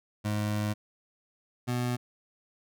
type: tone pair in turn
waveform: 25% pulse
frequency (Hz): 105.2 / 123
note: G#2 / B2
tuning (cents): +23 / -7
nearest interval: minor third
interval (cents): 270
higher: second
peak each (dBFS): -24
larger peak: neither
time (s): 0.24-0.74 / 1.67-1.97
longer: first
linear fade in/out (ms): 20
effects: none